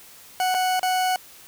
40% pulse tone with dropouts, 740 Hz, F#5, in tune, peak -19 dBFS, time 0.4-1.16 s, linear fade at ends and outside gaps 1 ms, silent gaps 0.543-0.547 / 0.795-0.83 s, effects white hiss -47 dBFS RMS until 1.47 s

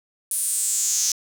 sawtooth tone with high-pass filter sweep, 220 Hz, A3, in tune, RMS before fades -23 dBFS, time 0.31-1.12 s, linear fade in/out 0 ms, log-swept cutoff 10000 to 5900 Hz, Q 5.5, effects 8-bit

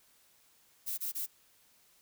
violet noise bursts, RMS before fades -36 dBFS, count 3, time 0.86-1.266 s, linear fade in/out 20 ms, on 120 ms, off 23 ms, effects white hiss -66 dBFS RMS until 2.01 s

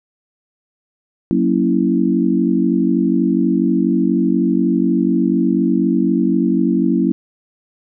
sine chord, F# dominant seventh, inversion none, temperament equal, 185 / 233.1 / 277.2 / 329.6 Hz, F#3 / A#3 / C#4 / E4, 0 / 0 / 0 / 0 cents, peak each -18 dBFS, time 1.31-7.12 s, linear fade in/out 0 ms, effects none

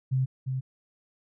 sine tone pair in turn, 130.81 / 130.81 Hz, C3 / C3, 0 / 0 cents, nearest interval unison, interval 0 cents, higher neither, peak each -22 / -27 dBFS, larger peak first, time 0.11-0.26 / 0.46-0.61 s, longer neither, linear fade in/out 20 ms, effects none

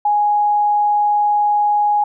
sine tone, 830.6 Hz, G#5, in tune, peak -12 dBFS, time 0.05-2.04 s, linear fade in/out 5 ms, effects none

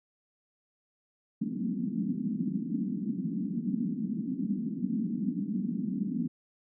white band-pass noise, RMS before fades -32 dBFS, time 1.41-6.28 s, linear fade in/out 10 ms, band 180 to 260 Hz, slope 48 dB/octave, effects none

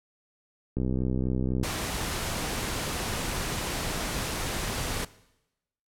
click train, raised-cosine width 3 ms, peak -16 dBFS, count 56, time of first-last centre 0.77-1.629 s, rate 64 Hz
pink noise, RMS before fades -31 dBFS, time 1.63-5.05 s, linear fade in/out 5 ms
effects noise-tail reverb RT60 0.9 s tail -19 dB re dry + low-pass 12000 Hz 12 dB/octave

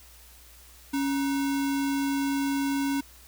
sine tone with sample-and-hold, 277.2 Hz, C#4, in tune, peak -24 dBFS, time 0.93-3.01 s, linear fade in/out 10 ms, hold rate 1225 Hz, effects added 60 Hz sine -53 dBFS peak until 3.27 s + white hiss -53 dBFS RMS until 3.27 s

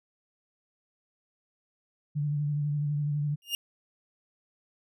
sine tone with vibrato, 146.83 Hz, D3, in tune, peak -26 dBFS, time 2.15-3.36 s, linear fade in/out 20 ms, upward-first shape sine, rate 12 Hz, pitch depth 31 cents each way
40% pulse tone with exponential growth, 2831 Hz, F7, 23 cents sharp, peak -23 dBFS, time 3.42-3.55 s, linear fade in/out 1 ms, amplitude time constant 27 ms
effects none

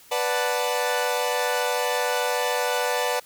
sawtooth chord, B minor seventh, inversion none, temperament equal, 493.9 / 587.3 / 740 / 880 Hz, B4 / D5 / F#5 / A5, 0 / 0 / 0 / 0 cents, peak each -22 / -25 / -26 / -25 dBFS, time 0.11-3.2 s, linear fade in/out 10 ms, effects white hiss -51 dBFS RMS until 3.25 s

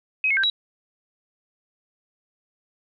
sine tone with pitch steps, 2536 / 2175 / 1573 / 3882 Hz, D#7 / C#7 / G6 / B7, +32 / -33 / +6 / -31 cents, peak -18 dBFS, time 0.24-0.5 s, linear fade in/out 2 ms, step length 65 ms, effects none

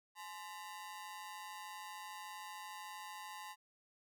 sawtooth ring-modulated tone, 945 Hz, A#5, 23 cents sharp, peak -40 dBFS, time 0.15-3.56 s, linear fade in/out 50 ms, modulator 93.4 Hz, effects none

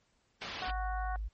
white low-pass noise, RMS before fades -42 dBFS, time 0.41-0.71 s, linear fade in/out 10 ms, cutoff 4200 Hz, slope 24 dB/octave
harmonic tone, 370 Hz, F#4, in tune, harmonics 2 / 3 / 4 / 5, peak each -37 / -43 / -43 / -51 dBFS, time 0.62-1.16 s, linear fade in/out 0 ms
sine tone, 52.2 Hz, G#1, 10 cents sharp, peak -34 dBFS, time 0.67-1.29 s, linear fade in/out 20 ms
effects pink hiss -73 dBFS RMS until 1.33 s + MP3 32 kbps

